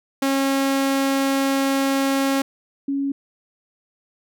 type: tone pair in turn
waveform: sawtooth / sine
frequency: 272.4 / 277.5 Hz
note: C#4 / C#4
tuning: -30 / +2 cents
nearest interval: unison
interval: 32 cents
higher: second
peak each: -14 / -20 dBFS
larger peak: first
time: 0.22-2.42 / 2.88-3.12 s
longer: first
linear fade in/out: 5 ms
effects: none